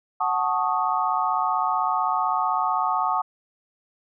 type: chord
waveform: sine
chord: D# half-diminished seventh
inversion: first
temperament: equal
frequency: 740 / 880 / 1108.7 / 1244.5 Hz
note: F#5 / A5 / C#6 / D#6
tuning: 0 / 0 / 0 / 0 cents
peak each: -26 dBFS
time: 0.2-3.22 s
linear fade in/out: 10 ms
effects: none